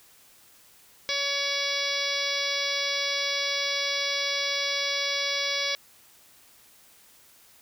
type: harmonic tone with a mistuned harmonic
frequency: 564 Hz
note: C#5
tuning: 30 cents sharp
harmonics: 1 / 2 / 3 / 4 / 5 / 6 / 7 / 8 / 9 / 10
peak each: -35 / -40 / -37 / -31 / -41 / -32 / -34 / -37 / -33 / -38 dBFS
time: 1.09-5.75 s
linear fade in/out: 0 ms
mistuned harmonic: 10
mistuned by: +16 cents
effects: white hiss -56 dBFS RMS until 7.61 s